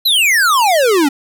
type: exponential sweep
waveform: square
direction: down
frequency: 4186 to 267.6 Hz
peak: -10 dBFS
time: 0.05-1.09 s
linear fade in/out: 10 ms
effects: none